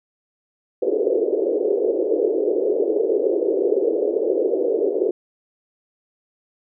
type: band-pass noise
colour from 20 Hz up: white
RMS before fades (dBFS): -20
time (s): 0.82-5.11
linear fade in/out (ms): 5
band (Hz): 350 to 490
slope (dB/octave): 48
effects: none